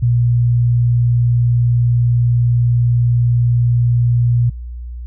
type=tone; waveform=sine; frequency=120 Hz; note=B2; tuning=49 cents flat; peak=-10 dBFS; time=0.02-4.5 s; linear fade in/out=10 ms; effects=added 60 Hz sine -25 dBFS peak until 5.06 s